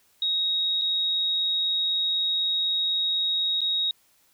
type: tone with dropouts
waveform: sine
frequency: 3776 Hz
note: A#7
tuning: 22 cents sharp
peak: -22 dBFS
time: 0.22-3.91 s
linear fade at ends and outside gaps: 2 ms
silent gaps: 0.814-0.818 / 3.607-3.615 s
effects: white hiss -63 dBFS RMS until 4.33 s